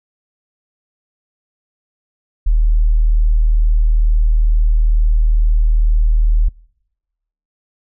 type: tone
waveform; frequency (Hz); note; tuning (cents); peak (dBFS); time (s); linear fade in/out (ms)
sine; 38.89; D#1; 0; -9; 2.46-6.49; 10
effects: noise-tail reverb RT60 1.0 s tail -26 dB re dry